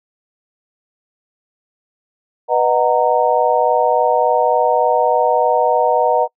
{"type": "chord", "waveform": "sine", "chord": "B major seventh", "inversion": "none", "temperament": "just", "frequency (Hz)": [493.9, 617.4, 740.8, 926], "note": ["B4", "D#5", "F#5", "A#5"], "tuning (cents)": [0, -14, 2, -12], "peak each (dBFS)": -17, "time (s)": [2.48, 6.28], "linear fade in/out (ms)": 50, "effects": ["noise-tail reverb RT60 0.1 s tail -26 dB re dry"]}